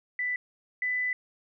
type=tone pair in turn; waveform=sine; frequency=1986 / 1996.7 Hz; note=B6 / B6; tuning=+9 / +18 cents; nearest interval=unison; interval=9 cents; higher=second; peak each=-27 / -26 dBFS; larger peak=second; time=0.19-0.36 / 0.82-1.13 s; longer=second; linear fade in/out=2 ms; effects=none